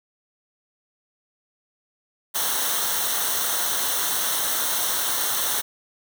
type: noise with comb filter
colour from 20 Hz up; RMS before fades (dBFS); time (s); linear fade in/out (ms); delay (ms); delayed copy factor
white; -24; 2.34-5.62; 20; 0.41; -0.7
effects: none